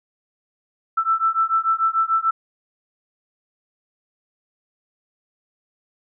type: beating tone pair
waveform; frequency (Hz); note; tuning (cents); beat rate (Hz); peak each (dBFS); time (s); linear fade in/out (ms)
sine; 1324 / 1330.8; E6 / E6; +7 / +16; 6.8; -20; 0.97-2.31; 10
effects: none